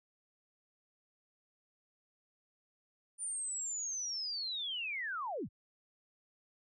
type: linear sweep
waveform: sine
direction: down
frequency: 9300 to 51.1 Hz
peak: -36 dBFS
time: 3.18-5.49 s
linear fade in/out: 50 ms
effects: none